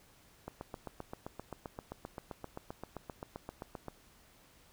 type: click train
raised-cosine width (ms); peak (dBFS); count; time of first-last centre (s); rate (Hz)
1; -27; 27; 0.48-3.883; 7.64
effects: pink hiss -63 dBFS RMS until 4.72 s